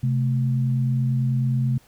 sine tone pair together, 130.81 / 220 Hz, C3 / A3, 0 / 0 cents, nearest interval major sixth, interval 900 cents, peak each -19 / -28 dBFS, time 0.03-1.78 s, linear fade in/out 5 ms, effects pink hiss -56 dBFS RMS until 1.87 s

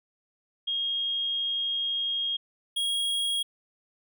sine / square tone pair in turn, 3254 / 3288 Hz, G#7 / G#7, -36 / -18 cents, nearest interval unison, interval 18 cents, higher second, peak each -26 dBFS, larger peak neither, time 0.67-2.37 / 2.76-3.43 s, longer first, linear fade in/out 10 ms, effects none

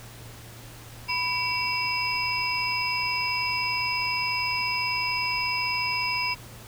sine tone cluster, 990 / 2280 / 2714 / 5030 Hz, B5 / C#7 / E7 / D#8, +4 / +48 / +50 / +18 cents, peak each -30 dBFS, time 1.08-6.35 s, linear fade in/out 20 ms, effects added 116 Hz sine -45 dBFS peak until 6.67 s + pink hiss -46 dBFS RMS until 6.67 s

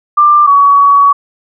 sine tone pair in turn, 1187 / 1129 Hz, D6 / C#6, +18 / +31 cents, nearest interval minor second, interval 87 cents, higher first, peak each -3 dBFS, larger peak neither, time 0.17-0.47 / 0.47-1.13 s, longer second, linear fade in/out 10 ms, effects none

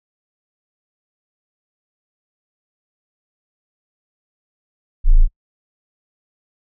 sine tone, 27.5 Hz, A0, in tune, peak -4 dBFS, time 5.04-5.28 s, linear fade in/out 50 ms, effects noise-tail reverb RT60 0.1 s tail -26 dB re dry + tanh soft clip ceiling -2 dBFS

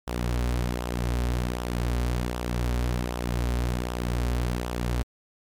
sawtooth tone with flanger, 60.4 Hz, B1, 38 cents flat, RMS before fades -27 dBFS, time 0.07-5.03 s, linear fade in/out 10 ms, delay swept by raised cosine 0.44 to 6.24 ms, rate 1.3 Hz, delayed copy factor -0.5, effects MP3 96 kbps

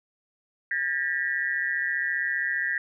sine tone cluster, 1615 / 1796 / 1931 Hz, G#6 / A6 / B6, -49 / +35 / -39 cents, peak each -29 dBFS, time 0.71-2.78 s, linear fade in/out 2 ms, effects none

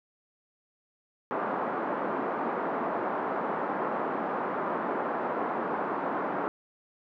white band-pass noise, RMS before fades -31 dBFS, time 1.31-6.48 s, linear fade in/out 0 ms, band 200 to 1200 Hz, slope 24 dB/octave, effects none

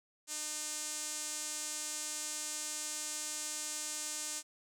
sawtooth tone with band-pass filter, 303.3 Hz, D#4, 44 cents flat, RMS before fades -40 dBFS, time 0.27-4.43 s, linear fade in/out 50 ms, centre 7600 Hz, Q 2.5, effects none

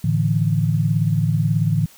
sine chord, A suspended fourth, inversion none, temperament just, 110 / 146.67 / 165 Hz, A2 / D3 / E3, 0 / -2 / +2 cents, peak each -20 dBFS, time 0.04-1.86 s, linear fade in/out 5 ms, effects white hiss -48 dBFS RMS until 1.97 s

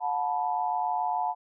sine tone cluster, 724 / 875 / 982 Hz, F#5 / A5 / B5, -38 / -10 / -10 cents, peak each -29 / -29 / -33 dBFS, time 0-1.35 s, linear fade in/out 50 ms, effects none

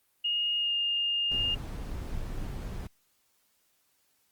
sine tone with pitch glide, 2855 to 2825 Hz, F7 to F7, +37 to +19 cents, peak -26 dBFS, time 0.24-1.55 s, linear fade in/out 10 ms, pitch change -18 cents, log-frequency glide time 0.58-0.73 s
brown noise, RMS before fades -36 dBFS, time 1.31-2.87 s, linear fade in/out 5 ms
effects white hiss -71 dBFS RMS until 4.31 s + Opus 32 kbps

